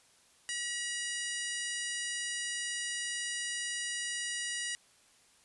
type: harmonic tone with a mistuned harmonic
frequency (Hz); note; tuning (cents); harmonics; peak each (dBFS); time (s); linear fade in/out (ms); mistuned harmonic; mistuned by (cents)
962; B5; -46; 2 / 3 / 4 / 5 / 6 / 7 / 8 / 9 / 10; -39 / -41 / -48 / -45 / -44 / -43 / -49 / -43 / -46; 0.49-4.75; 0; 7; +55
effects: white hiss -64 dBFS RMS until 5.44 s + resampled to 24000 Hz